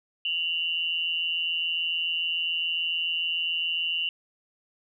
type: tone pair together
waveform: sine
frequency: 2781 / 2948 Hz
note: F7 / F#7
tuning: -8 / -7 cents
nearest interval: minor second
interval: 101 cents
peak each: -28 dBFS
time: 0.25-4.09 s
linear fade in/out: 2 ms
effects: none